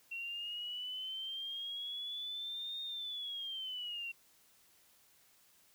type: linear two-way sweep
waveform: sine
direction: up then down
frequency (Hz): 2723 to 3684 to 2723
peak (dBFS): -39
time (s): 0.11-4.12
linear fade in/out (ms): 10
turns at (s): 2.82
effects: white hiss -67 dBFS RMS until 5.74 s